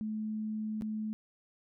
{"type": "tone with dropouts", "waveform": "sine", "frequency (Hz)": 215.9, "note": "A3", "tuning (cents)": -33, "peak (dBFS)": -33, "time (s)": [0.01, 1.13], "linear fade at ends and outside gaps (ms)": 0, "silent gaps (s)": [0.811, 0.821], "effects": []}